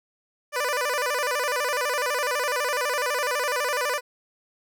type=tone with vibrato; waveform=15% pulse; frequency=541 Hz; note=C#5; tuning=42 cents flat; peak=-17 dBFS; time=0.52-4.01 s; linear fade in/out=50 ms; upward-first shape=square; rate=12 Hz; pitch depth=150 cents each way; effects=none